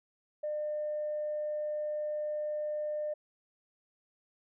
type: tone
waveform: sine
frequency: 602 Hz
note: D5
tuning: 43 cents sharp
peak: -31 dBFS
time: 0.43-3.14 s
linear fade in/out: 10 ms
effects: tanh soft clip ceiling -27 dBFS